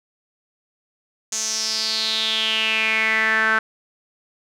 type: tone with band-pass filter sweep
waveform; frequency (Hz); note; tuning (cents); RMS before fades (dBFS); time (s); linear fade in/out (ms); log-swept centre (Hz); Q
sawtooth; 220.2; A3; +2; -21; 1.32-3.59; 5; 6600 to 1500; 5.9
effects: none